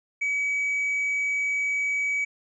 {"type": "tone with hard clipping", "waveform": "sine", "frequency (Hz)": 2275, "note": "C#7", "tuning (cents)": 44, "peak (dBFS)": -24, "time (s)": [0.21, 2.25], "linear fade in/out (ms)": 10, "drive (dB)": 2, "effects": ["resampled to 22050 Hz"]}